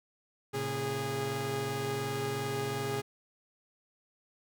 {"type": "tone cluster", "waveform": "sawtooth", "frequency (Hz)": [113.4, 136.2, 411.5], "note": ["A#2", "C#3", "G#4"], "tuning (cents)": [-47, -30, -16], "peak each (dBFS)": [-35, -34, -30], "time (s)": [0.53, 3.02], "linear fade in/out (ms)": 20, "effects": []}